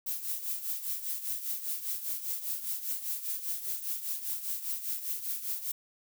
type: noise with tremolo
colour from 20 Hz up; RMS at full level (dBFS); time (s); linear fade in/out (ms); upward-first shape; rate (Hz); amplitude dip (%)
violet; -32; 0.06-5.72; 10; triangle; 5; 75
effects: none